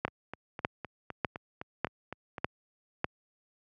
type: two click trains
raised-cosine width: 0.5 ms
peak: -12 / -23 dBFS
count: 6 / 10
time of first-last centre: 0.05-3.044 / 0.08-2.382 s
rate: 1.67 / 3.91 Hz
effects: high-pass 80 Hz 12 dB/octave